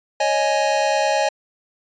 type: chord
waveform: square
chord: C# suspended second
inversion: none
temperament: just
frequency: 554.4 / 623.7 / 831.5 Hz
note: C#5 / D#5 / G#5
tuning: 0 / +4 / +2 cents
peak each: -23 / -22 / -21 dBFS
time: 0.2-1.29 s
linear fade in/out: 5 ms
effects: resampled to 16000 Hz